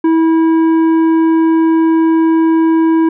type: tone with tanh clipping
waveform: sine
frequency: 324.9 Hz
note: E4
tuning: 25 cents flat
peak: -9 dBFS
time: 0.04-3.09 s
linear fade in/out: 5 ms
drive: 9 dB
effects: none